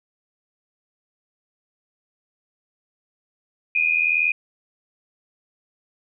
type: tone pair together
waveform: sine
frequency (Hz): 2422 / 2503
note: D#7 / D#7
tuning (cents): -47 / +10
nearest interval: minor second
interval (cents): 57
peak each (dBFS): -20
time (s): 3.75-4.32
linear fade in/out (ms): 5
effects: none